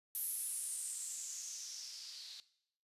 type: noise with low-pass filter sweep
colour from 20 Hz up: violet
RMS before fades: -44 dBFS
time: 0.15-2.4 s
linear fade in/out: 0 ms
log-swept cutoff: 12000 to 4100 Hz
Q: 5.2
effects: noise-tail reverb RT60 0.7 s tail -17 dB re dry + resampled to 32000 Hz